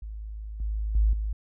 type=tone with level steps; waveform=sine; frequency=53.1 Hz; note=G#1; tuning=39 cents sharp; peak=-34 / -26 / -18 / -26 dBFS; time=0.02-1.33 s; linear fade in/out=5 ms; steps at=0.6 / 0.95 / 1.13 s; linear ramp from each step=2 ms; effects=none